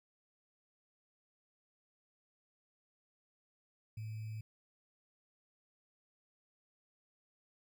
sine tone with sample-and-hold, 109.3 Hz, A2, 11 cents flat, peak -40 dBFS, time 3.97-4.41 s, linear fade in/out 5 ms, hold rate 2450 Hz, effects none

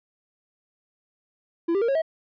triangle tone with pitch steps, 336.5 / 395.6 / 465 / 546.6 / 642.6 Hz, E4 / G4 / A#4 / C#5 / E5, +36 / +16 / -4 / -24 / -44 cents, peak -18 dBFS, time 1.68-2.02 s, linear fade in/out 10 ms, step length 68 ms, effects resampled to 11025 Hz

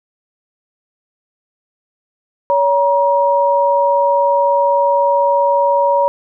sine tone pair together, 564.5 / 950 Hz, C#5 / A#5, +31 / +33 cents, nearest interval major sixth, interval 902 cents, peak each -13 dBFS, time 2.5-6.08 s, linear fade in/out 0 ms, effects none

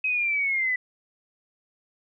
sine linear sweep, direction down, 2548 to 1975.5 Hz, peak -22 dBFS, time 0.04-0.76 s, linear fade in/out 5 ms, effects none

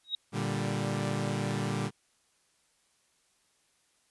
sine tone with exponential growth, 3800 Hz, A#7, 33 cents sharp, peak -25 dBFS, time 0.04-0.15 s, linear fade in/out 2 ms, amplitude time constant 22 ms
sawtooth chord, G minor, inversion first, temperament equal, 116.54 / 146.83 / 196 Hz, Bb2 / D3 / G3, 0 / 0 / 0 cents, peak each -30 dBFS, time 0.32-1.91 s, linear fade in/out 50 ms
effects white hiss -70 dBFS RMS until 4.1 s + resampled to 24000 Hz

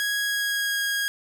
sawtooth tone with pitch glide, 1657 to 1638.9 Hz, G#6 to G#6, -4 to -23 cents, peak -20 dBFS, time 0-1.08 s, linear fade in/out 0 ms, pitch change -19 cents, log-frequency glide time 0.22-0.8 s, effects none

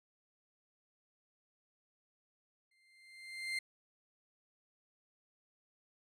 35% pulse tone with exponential growth, 2093 Hz, C7, in tune, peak -32 dBFS, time 2.71-3.59 s, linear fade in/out 5 ms, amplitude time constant 190 ms, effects low-pass 10000 Hz 12 dB/octave

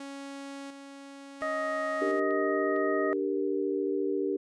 sawtooth tone with tremolo, 277.2 Hz, C#4, in tune, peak -35 dBFS, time 0-2.2 s, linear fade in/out 5 ms, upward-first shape square, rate 0.71 Hz, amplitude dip 45%
harmonic tone, 626 Hz, D#5, 10 cents sharp, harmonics 1 / 2 / 3, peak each -31 / -34 / -36 dBFS, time 1.42-3.13 s, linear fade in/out 0 ms
sine chord, G minor, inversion second, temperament equal, 293.7 / 392 / 466.2 Hz, D4 / G4 / Bb4, 0 / 0 / 0 cents, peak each -32 / -29 / -34 dBFS, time 2.01-4.37 s, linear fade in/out 10 ms
clicks, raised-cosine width 0.3 ms, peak -37 dBFS, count 3, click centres 2.095 / 2.308 / 2.763 s
effects resampled to 22050 Hz

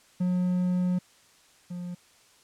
triangle tone pair in turn, 180.6 / 176.99 Hz, F#3 / F3, -42 / +23 cents, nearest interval unison, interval 35 cents, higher first, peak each -21 / -31 dBFS, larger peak first, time 0.2-0.99 / 1.7-1.95 s, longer first, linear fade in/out 10 ms, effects white hiss -59 dBFS RMS until 2.43 s + low-pass 9000 Hz 12 dB/octave

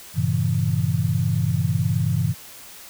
sine chord, G diminished seventh, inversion none, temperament equal with one note detuned, 98 / 116.54 / 136.37 / 164.81 Hz, G2 / Bb2 / Db3 / Fb3, 0 / 0 / -28 / 0 cents, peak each -24 dBFS, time 0.14-2.35 s, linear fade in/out 50 ms, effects white hiss -42 dBFS RMS until 2.89 s

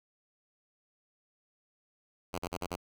5% pulse tone bursts, 88.7 Hz, F2, 27 cents sharp, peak -23 dBFS, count 5, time 2.33-2.761 s, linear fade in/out 10 ms, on 55 ms, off 39 ms, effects none

